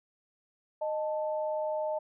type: tone pair together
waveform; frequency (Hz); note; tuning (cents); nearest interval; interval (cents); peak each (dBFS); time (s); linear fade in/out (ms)
sine; 617.5 / 880; D#5 / A5; -13 / 0; tritone; 613; -30 / -36; 0.81-1.99; 10
effects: none